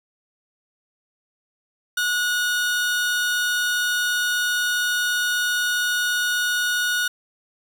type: tone pair together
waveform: 40% pulse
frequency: 1459 / 3668 Hz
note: F#6 / A#7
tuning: -25 / -29 cents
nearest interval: octave + major third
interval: 1596 cents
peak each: -20 / -27 dBFS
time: 1.97-7.08 s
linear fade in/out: 5 ms
effects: 8-bit

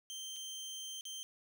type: tone with dropouts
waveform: 25% pulse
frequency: 3136 Hz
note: G7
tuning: in tune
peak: -39 dBFS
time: 0.1-1.23 s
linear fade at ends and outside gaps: 0 ms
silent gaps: 0.361-0.365 / 1.009-1.053 s
effects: none

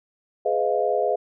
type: chord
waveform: sine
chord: F half-diminished seventh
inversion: first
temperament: just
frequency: 419.1 / 502.9 / 628.6 / 698.5 Hz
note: Ab4 / Cb5 / Eb5 / F5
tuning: +16 / +31 / +18 / 0 cents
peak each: -25 dBFS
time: 0.45-1.16 s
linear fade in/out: 10 ms
effects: none

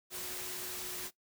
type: tone in noise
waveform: sine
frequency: 364.5 Hz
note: F#4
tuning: 26 cents flat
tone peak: -50 dBFS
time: 0.1-1.11 s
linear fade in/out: 50 ms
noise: white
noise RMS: -41 dBFS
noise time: 0.1-1.11 s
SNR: -12 dB
effects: noise-tail reverb RT60 0.1 s tail -17 dB re dry

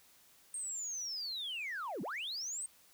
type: linear two-way sweep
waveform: sine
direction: down then up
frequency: 8600 to 152.9 to 8600 Hz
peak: -36 dBFS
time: 0.54-2.66 s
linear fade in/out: 2 ms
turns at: 2.02 s
effects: tanh soft clip ceiling -35 dBFS + white hiss -64 dBFS RMS until 2.93 s

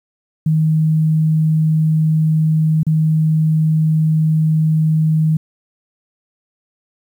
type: tone with dropouts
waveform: sine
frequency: 157.2 Hz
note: D#3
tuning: 18 cents sharp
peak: -11 dBFS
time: 0.46-5.37 s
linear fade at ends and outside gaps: 5 ms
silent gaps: 2.832-2.866 s
effects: 8-bit

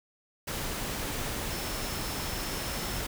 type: tone in noise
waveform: sine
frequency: 5300 Hz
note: E8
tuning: 9 cents sharp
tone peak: -44 dBFS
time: 1.5-3.01 s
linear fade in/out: 10 ms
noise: pink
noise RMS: -34 dBFS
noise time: 0.47-3.07 s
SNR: -13 dB
effects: none

